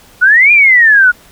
sine exponential two-way sweep, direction up then down, 1428 to 2450 to 1428 Hz, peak -3 dBFS, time 0.21-1.12 s, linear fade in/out 20 ms, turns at 0.52 s, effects pink hiss -42 dBFS RMS until 1.31 s

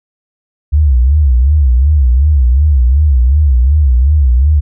sine tone with vibrato, 68.1 Hz, C#2, 30 cents flat, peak -5 dBFS, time 0.72-4.61 s, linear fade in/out 20 ms, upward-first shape sine, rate 2.7 Hz, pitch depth 210 cents each way, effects none

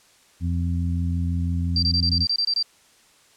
harmonic tone, 86 Hz, F2, 26 cents flat, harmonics 1 / 2 / 3, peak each -22 / -28 / -32 dBFS, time 0.4-2.27 s, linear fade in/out 50 ms
sine tone bursts, 4699 Hz, D8, in tune, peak -19 dBFS, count 10, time 1.76-2.627 s, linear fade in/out 2 ms, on 66 ms, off 23 ms
effects white hiss -56 dBFS RMS until 3.36 s + low-pass 9000 Hz 12 dB/octave

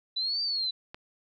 sine linear two-way sweep, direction up then down, 3951 to 4692 to 3951 Hz, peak -27 dBFS, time 0.16-0.71 s, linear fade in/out 10 ms, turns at 0.42 s
click, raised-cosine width 0.3 ms, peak -25 dBFS, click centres 0.945 s
effects none

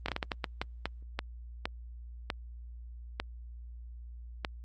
slowing click train, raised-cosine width 0.3 ms, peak -15 dBFS, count 14, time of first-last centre 0.06-4.448 s, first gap 24 ms, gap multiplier 1.39, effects added 59 Hz sine -43 dBFS peak until 4.64 s + Opus 32 kbps

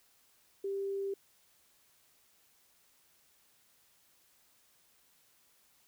sine tone, 393.8 Hz, G4, 8 cents sharp, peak -33 dBFS, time 0.64-1.14 s, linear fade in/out 5 ms, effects white hiss -68 dBFS RMS until 5.87 s

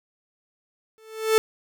45% pulse tone with exponential growth, 440 Hz, A4, in tune, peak -13 dBFS, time 0.98-1.38 s, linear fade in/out 0 ms, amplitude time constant 85 ms, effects none

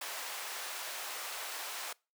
pink high-pass noise, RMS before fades -41 dBFS, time 0.01-1.93 s, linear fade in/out 5 ms, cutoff 730 Hz, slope 12 dB/octave, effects noise-tail reverb RT60 0.3 s tail -25 dB re dry + high-pass 400 Hz 12 dB/octave

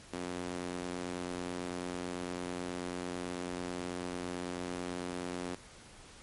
sawtooth tone with high-pass filter, 89.1 Hz, F2, 35 cents sharp, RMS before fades -39 dBFS, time 0.13-5.55 s, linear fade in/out 5 ms, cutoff 270 Hz, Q 1.4, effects pink hiss -54 dBFS RMS until 6.22 s + MP3 48 kbps

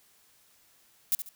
violet noise with echo, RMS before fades -25 dBFS, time 1.12-1.15 s, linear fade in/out 0 ms, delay 70 ms, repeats 2, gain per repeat -10 dB, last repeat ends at 1.29 s, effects white hiss -63 dBFS RMS until 1.35 s

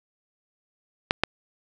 clicks, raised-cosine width 0.3 ms, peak -3 dBFS, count 2, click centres 1.109 / 1.236 s, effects none

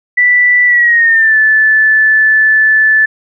sine tone with pitch glide, 1971 to 1745.8 Hz, B6 to A6, -4 to -14 cents, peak -5 dBFS, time 0.17-3.06 s, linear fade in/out 10 ms, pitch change -210 cents, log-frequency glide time 0.66-1.37 s, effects none

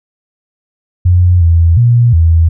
sine tone with pitch steps, 89.2 / 83.7 / 119.5 / 82.3 Hz, F2 / E2 / A#2 / E2, +37 / +27 / +43 / -2 cents, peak -4 dBFS, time 1.05-2.49 s, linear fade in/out 10 ms, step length 360 ms, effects none

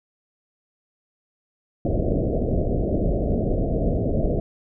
pink low-pass noise, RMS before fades -22 dBFS, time 1.85-4.4 s, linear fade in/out 2 ms, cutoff 680 Hz, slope 96 dB/octave, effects none

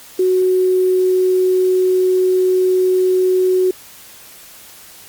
sine tone with quantisation, 370 Hz, F#4, in tune, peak -11 dBFS, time 0.19-3.71 s, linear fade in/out 5 ms, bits 6, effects white hiss -40 dBFS RMS until 5.08 s + Opus 48 kbps

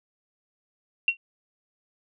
sine tone with exponential decay, 2741 Hz, F7, 33 cents flat, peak -14 dBFS, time 1.08-1.17 s, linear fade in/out 2 ms, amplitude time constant 18 ms, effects none

